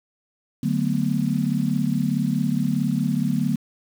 sine chord, B minor seventh, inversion first, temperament just, 148.16 / 185.21 / 222.2 / 246.9 Hz, D3 / F#3 / A3 / B3, +16 / +2 / +17 / 0 cents, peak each -25 dBFS, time 0.63-3.56 s, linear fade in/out 5 ms, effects 7-bit

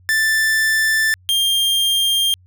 45% pulse tone pair in turn, 1766 / 3198 Hz, A6 / G7, +6 / +34 cents, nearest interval minor seventh, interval 1028 cents, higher second, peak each -14 dBFS, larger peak neither, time 0.09-1.14 / 1.29-2.34 s, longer neither, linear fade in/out 0 ms, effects added 91 Hz sine -47 dBFS peak until 2.46 s

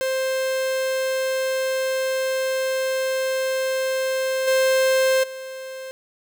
45% pulse tone with level steps, 525 Hz, C5, 6 cents sharp, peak -21 / -16 / -32 dBFS, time 0.01-5.91 s, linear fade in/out 0 ms, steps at 4.47 / 5.23 s, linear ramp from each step 10 ms, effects none

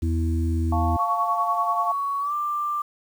harmonic tone, 82 Hz, E2, 9 cents flat, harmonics 1 / 3 / 4, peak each -21 / -30 / -30 dBFS, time 0.02-0.97 s, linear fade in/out 10 ms
sine chord, F augmented, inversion none, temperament equal, 698.5 / 880 / 1108.7 Hz, F5 / A5 / C#6, 0 / 0 / 0 cents, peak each -26 / -29 / -29 dBFS, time 0.72-1.92 s, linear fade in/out 5 ms
sine tone with pitch glide, 1119 to 1184.2 Hz, C#6 to D6, +16 to +14 cents, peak -23 dBFS, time 0.99-2.82 s, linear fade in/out 5 ms, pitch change +98 cents, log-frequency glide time 2.2-2.33 s
effects 8-bit

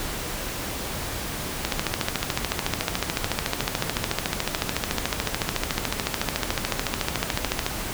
click train, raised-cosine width 0.2 ms, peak -5 dBFS, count 84, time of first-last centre 1.65-7.664 s, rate 13.8 Hz, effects pink hiss -31 dBFS RMS until 7.93 s

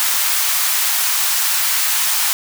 white high-pass noise, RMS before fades -17 dBFS, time 0-2.33 s, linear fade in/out 0 ms, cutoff 810 Hz, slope 24 dB/octave, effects none

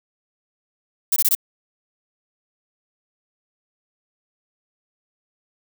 violet noise bursts, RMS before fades -17 dBFS, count 4, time 1.12-1.351 s, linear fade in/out 5 ms, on 42 ms, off 21 ms, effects none

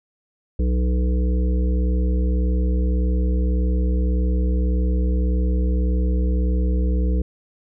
harmonic tone, 61.74 Hz, B1, in tune, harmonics 1 / 3 / 5 / 7 / 8, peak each -17 / -27 / -31 / -34 / -35 dBFS, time 0.59-7.22 s, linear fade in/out 5 ms, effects none

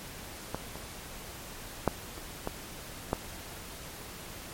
clicks, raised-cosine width 1 ms, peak -18 / -27 / -9 / -29 / -17 / -12 dBFS, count 6, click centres 0.546 / 0.756 / 1.877 / 2.179 / 2.474 / 3.131 s, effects pink hiss -44 dBFS RMS until 4.53 s + MP3 64 kbps

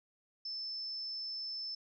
sine tone, 5274 Hz, E8, in tune, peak -38 dBFS, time 0.45-1.75 s, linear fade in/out 5 ms, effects none

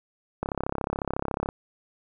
click train, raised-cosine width 1 ms, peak -13 dBFS, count 37, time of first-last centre 0.43-1.489 s, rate 34 Hz, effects none

